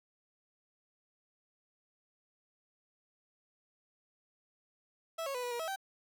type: tone with pitch steps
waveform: 30% pulse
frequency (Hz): 656 / 550 / 496.1 / 488.1 / 476.7 / 647 / 776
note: E5 / C#5 / B4 / B4 / A#4 / E5 / G5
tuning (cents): -9 / -14 / +8 / -20 / +39 / -32 / -18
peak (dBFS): -33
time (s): 5.18-5.761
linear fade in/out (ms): 10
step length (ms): 83
effects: none